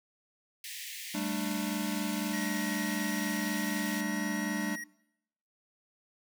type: high-pass noise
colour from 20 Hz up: pink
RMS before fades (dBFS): -42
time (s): 0.64-4.01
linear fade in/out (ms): 2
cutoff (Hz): 1800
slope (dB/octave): 96
type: chord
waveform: square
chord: G suspended second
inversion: none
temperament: equal with one note detuned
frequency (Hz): 196 / 220 / 297.8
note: G3 / A3 / D4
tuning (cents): 0 / 0 / +24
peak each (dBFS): -37 / -38 / -36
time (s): 1.14-4.76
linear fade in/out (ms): 10
type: tone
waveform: square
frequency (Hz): 1895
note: A#6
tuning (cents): +28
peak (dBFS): -39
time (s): 2.33-4.84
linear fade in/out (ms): 5
effects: noise-tail reverb RT60 0.8 s tail -22 dB re dry